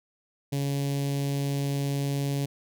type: tone with notch filter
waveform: sawtooth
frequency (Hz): 140.3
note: C#3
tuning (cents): +21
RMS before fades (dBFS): -28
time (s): 0.52-2.46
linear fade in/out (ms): 10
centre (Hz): 1300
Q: 0.52
effects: none